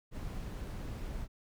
brown noise, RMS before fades -40 dBFS, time 0.11-1.28 s, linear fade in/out 50 ms, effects none

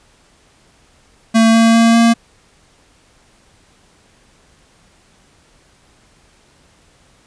square tone with pitch steps, 225.4 / 227.4 / 229.3 / 231.3 Hz, A3 / A#3 / A#3 / A#3, +42 / -43 / -28 / -13 cents, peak -8 dBFS, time 1.34-2.14 s, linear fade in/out 20 ms, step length 200 ms, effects pink hiss -52 dBFS RMS until 7.26 s + resampled to 22050 Hz

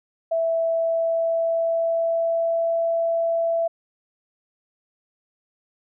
sine tone with pitch glide, 659.3 to 666.6 Hz, E5 to E5, 0 to +19 cents, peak -19 dBFS, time 0.31-3.68 s, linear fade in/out 10 ms, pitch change +19 cents, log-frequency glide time 0.6-2.79 s, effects none

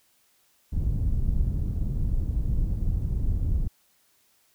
pink low-pass noise, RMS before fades -25 dBFS, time 0.72-3.68 s, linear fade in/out 10 ms, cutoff 110 Hz, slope 12 dB/octave, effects white hiss -65 dBFS RMS until 4.54 s

